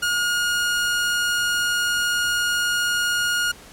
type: tone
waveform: sawtooth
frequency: 1432 Hz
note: F6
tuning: 43 cents sharp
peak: -16 dBFS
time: 0.02-3.52 s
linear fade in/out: 10 ms
effects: pink hiss -44 dBFS RMS until 3.72 s + low-pass 12000 Hz 12 dB/octave